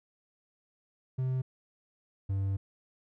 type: tone pair in turn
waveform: triangle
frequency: 129.5 / 97.48 Hz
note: C3 / G2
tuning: -17 / -9 cents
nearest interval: perfect fourth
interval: 492 cents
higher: first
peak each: -26 dBFS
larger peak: neither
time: 1.18-1.42 / 2.29-2.57 s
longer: second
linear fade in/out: 10 ms
effects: none